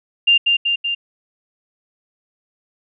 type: tone with echo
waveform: sine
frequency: 2794 Hz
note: F7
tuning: in tune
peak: -9 dBFS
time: 0.27-0.38 s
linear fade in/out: 10 ms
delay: 190 ms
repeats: 3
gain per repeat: -3 dB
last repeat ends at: 0.95 s
effects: none